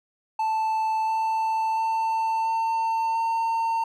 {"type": "tone with pitch steps", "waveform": "triangle", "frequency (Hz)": [880, 887.1, 894.3, 901.6, 908.9], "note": ["A5", "A5", "A5", "A5", "A#5"], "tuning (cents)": [0, 14, 28, 42, -44], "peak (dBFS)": -20, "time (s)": [0.39, 3.84], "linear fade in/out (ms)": 5, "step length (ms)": 690, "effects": []}